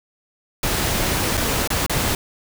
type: noise with dropouts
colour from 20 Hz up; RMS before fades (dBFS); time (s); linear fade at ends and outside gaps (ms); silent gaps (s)
pink; -21; 0.63-2.15; 2; 1.371-1.375 / 1.675-1.703 / 1.864-1.896
effects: none